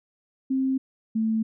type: tone pair in turn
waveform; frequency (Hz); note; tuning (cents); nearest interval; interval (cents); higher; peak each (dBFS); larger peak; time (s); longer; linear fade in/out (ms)
sine; 264.6 / 221.4; C4 / A3; +20 / +11; minor third; 309; first; -21; neither; 0.5-0.78 / 1.15-1.43; neither; 10
effects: none